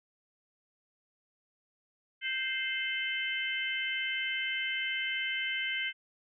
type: harmonic tone with a mistuned harmonic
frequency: 523.3 Hz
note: C5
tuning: in tune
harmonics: 3 / 4 / 5 / 6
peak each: -37 / -34 / -41 / -36 dBFS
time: 2.21-5.93 s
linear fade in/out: 50 ms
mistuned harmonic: 6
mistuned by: -46 cents
effects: none